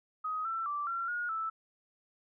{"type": "tone with pitch steps", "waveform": "sine", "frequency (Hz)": [1258, 1338, 1168, 1365, 1438, 1317], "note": ["D#6", "E6", "D6", "F6", "F#6", "E6"], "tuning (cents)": [19, 25, -10, -40, -50, -2], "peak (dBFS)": -32, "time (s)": [0.24, 1.5], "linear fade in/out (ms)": 10, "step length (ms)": 210, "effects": []}